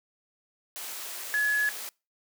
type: tone in noise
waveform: sine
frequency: 1696 Hz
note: G#6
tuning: 36 cents sharp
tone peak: -23 dBFS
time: 1.34-1.69 s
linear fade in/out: 0 ms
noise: white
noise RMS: -38 dBFS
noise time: 0.76-1.89 s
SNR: +12 dB
effects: noise-tail reverb RT60 0.3 s tail -26 dB re dry + high-pass 400 Hz 12 dB/octave